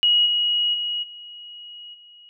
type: tone with level steps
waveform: sine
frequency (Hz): 2900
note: F#7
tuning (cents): -35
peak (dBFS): -14 / -18 / -23 / -37 / -45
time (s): 0.03-2.29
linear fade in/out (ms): 0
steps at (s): 0.25 / 0.73 / 1.02 / 1.93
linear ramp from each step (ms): 20
effects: none